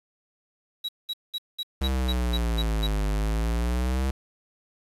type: tone bursts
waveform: triangle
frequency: 3870 Hz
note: B7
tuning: 36 cents flat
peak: -26 dBFS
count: 9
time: 0.84-2.872 s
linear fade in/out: 10 ms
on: 48 ms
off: 200 ms
type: exponential two-way sweep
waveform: square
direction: down then up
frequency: 67.2 to 50.2 to 67.2 Hz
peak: -24 dBFS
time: 1.81-4.11 s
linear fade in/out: 5 ms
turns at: 3.06 s
effects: resampled to 32000 Hz + 8-bit